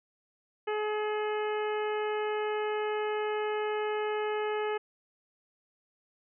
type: harmonic tone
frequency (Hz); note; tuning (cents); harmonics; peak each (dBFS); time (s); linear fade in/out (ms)
424.4; G#4; +38; 1 / 2 / 3 / 4 / 5 / 6 / 7; -30 / -36 / -40 / -42 / -44 / -46 / -47; 0.67-4.78; 10
effects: none